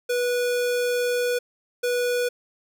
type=tone bursts at uneven times; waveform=square; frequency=489.2 Hz; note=B4; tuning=16 cents flat; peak=-22 dBFS; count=2; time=0.09-1.39 / 1.83-2.29 s; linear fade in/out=10 ms; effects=none